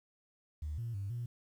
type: tone with pitch steps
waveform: sine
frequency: 75.8 / 116.5 / 99.1 / 119.7 Hz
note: D#2 / A#2 / G2 / A#2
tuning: -45 / -1 / +19 / +46 cents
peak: -35 dBFS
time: 0.62-1.26 s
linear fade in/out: 5 ms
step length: 160 ms
effects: tanh soft clip ceiling -32 dBFS + 11-bit